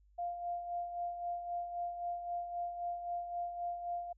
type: tone with tremolo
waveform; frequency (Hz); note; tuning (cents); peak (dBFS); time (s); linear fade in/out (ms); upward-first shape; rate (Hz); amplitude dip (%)
sine; 698.5; F5; 0; -34; 0.18-4.13; 10; sine; 3.8; 55
effects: added 50 Hz sine -63 dBFS peak until 4.17 s